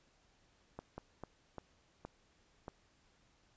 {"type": "slowing click train", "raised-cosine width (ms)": 1, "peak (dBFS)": -30, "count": 6, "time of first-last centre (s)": [0.79, 2.681], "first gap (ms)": 190, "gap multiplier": 1.35, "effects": ["pink hiss -71 dBFS RMS until 3.56 s", "resampled to 16000 Hz"]}